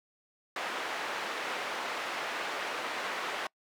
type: band-pass noise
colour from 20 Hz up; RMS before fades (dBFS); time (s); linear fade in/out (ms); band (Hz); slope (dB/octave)
white; -36; 0.56-3.47; 2; 410 to 2000; 12
effects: noise-tail reverb RT60 0.1 s tail -26 dB re dry